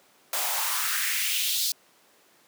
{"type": "noise with high-pass filter sweep", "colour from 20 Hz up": "white", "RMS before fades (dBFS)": -27, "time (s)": [0.33, 1.72], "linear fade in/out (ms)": 2, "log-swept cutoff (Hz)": [620, 4600], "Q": 2.6, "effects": ["pink hiss -59 dBFS RMS until 2.47 s", "high-pass 300 Hz 12 dB/octave"]}